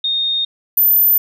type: tone pair in turn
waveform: sine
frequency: 3690 / 13932 Hz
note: A#7 / A9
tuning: -18 / -18 cents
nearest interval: octave + major seventh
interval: 2300 cents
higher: second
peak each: -15 / -9 dBFS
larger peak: second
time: 0.04-0.45 / 0.77-1.18 s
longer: neither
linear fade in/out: 5 ms
effects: none